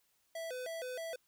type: tone with vibrato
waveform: square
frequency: 576 Hz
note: D5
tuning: 34 cents flat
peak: -40 dBFS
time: 0.35-1.16 s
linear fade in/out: 5 ms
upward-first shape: square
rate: 3.2 Hz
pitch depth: 230 cents each way
effects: white hiss -75 dBFS RMS until 1.27 s